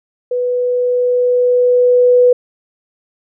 sine tone with level ramp, 493.9 Hz, B4, in tune, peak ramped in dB -14 to -5 dBFS, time 0.31-2.33 s, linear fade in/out 5 ms, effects none

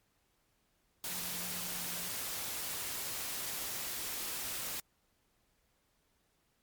sine tone in noise, 178 Hz, F3, 33 cents sharp, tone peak -50 dBFS, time 1.1-2.09 s, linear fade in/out 2 ms, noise white, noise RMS -39 dBFS, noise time 1.04-4.8 s, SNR -14 dB, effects pink hiss -75 dBFS RMS until 6.62 s + MP3 96 kbps

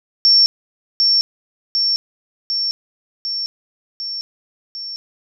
sine tone with echo, 5450 Hz, F8, 43 cents flat, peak -8 dBFS, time 0.25-0.46 s, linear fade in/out 0 ms, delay 750 ms, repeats 6, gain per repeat -3 dB, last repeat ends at 4.96 s, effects none

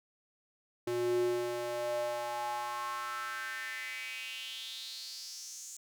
square tone with high-pass filter sweep, 120 Hz, B2, 49 cents flat, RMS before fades -37 dBFS, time 0.87-5.77 s, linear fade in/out 5 ms, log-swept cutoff 290 to 7100 Hz, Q 5, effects none

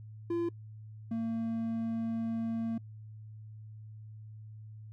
triangle tone pair in turn, 341.3 / 227.2 Hz, F4 / A#3, -40 / -44 cents, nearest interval perfect fifth, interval 704 cents, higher first, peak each -27 / -29 dBFS, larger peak first, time 0.3-0.49 / 1.11-2.78 s, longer second, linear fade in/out 5 ms, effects noise-tail reverb RT60 0.1 s tail -24 dB re dry + added 108 Hz sine -45 dBFS peak until 4.92 s

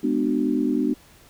sine chord, G# half-diminished seventh, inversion none, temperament just, 207.7 / 249.2 / 299 / 373.8 Hz, G#3 / B3 / D4 / F#4, 0 / +16 / +31 / +18 cents, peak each -28 / -23 / -23 / -29 dBFS, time 0.03-0.94 s, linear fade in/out 10 ms, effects pink hiss -52 dBFS RMS until 1.29 s

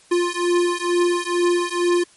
square beating tone pair, 349.2 / 351.4 Hz, F4 / F4, 0 / +11 cents, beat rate 2.2 Hz, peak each -21 dBFS, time 0.11-2.04 s, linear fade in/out 10 ms, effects white hiss -52 dBFS RMS until 2.16 s + MP3 48 kbps

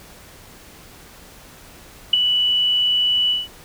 sine tone with ADSR envelope, 2960 Hz, F#7, in tune, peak -7 dBFS, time 2.13-3.48 s, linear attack 6 ms, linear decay 10 ms, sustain -8 dB, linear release 180 ms, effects pink hiss -44 dBFS RMS until 3.64 s

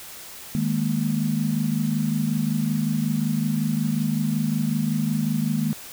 sine chord, D# suspended fourth, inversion none, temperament equal, 155.56 / 207.7 / 233.1 Hz, D#3 / G#3 / A#3, 0 / 0 / 0 cents, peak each -25 dBFS, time 0.55-5.73 s, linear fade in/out 0 ms, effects white hiss -40 dBFS RMS until 5.92 s

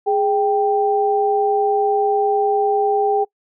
sine tone pair together, 415.3 / 785.5 Hz, G#4 / G5, 0 / +3 cents, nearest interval major seventh, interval 1103 cents, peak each -17 dBFS, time 0.06-3.25 s, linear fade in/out 20 ms, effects noise-tail reverb RT60 0.1 s tail -25 dB re dry

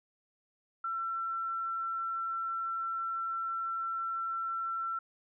sine tone, 1347 Hz, E6, 37 cents sharp, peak -32 dBFS, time 0.84-4.99 s, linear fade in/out 5 ms, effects none

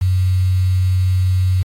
sine tone with quantisation, 92.5 Hz, F#2, in tune, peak -12 dBFS, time 0.01-1.63 s, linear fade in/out 10 ms, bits 6, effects AAC 48 kbps

